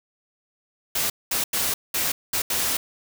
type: noise bursts at uneven times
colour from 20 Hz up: white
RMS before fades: -24 dBFS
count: 6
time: 0.95-1.1 / 1.31-1.44 / 1.53-1.74 / 1.94-2.12 / 2.33-2.42 / 2.5-2.77 s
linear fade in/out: 5 ms
effects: none